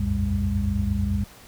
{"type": "tone cluster", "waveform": "sine", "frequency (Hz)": [62.4, 87.4, 96.2, 113.6, 201.5], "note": ["B1", "F2", "G2", "A#2", "G3"], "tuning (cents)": [19, 2, -32, -44, 48], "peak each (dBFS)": [-27, -25, -33, -33, -26], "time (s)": [0, 1.24], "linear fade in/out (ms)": 5, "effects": ["pink hiss -48 dBFS RMS until 1.47 s"]}